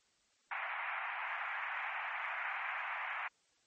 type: band-pass noise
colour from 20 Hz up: white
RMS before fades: -40 dBFS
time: 0.51-3.28 s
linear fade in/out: 5 ms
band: 730 to 2400 Hz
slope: 48 dB/octave
effects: white hiss -73 dBFS RMS until 3.66 s + MP3 32 kbps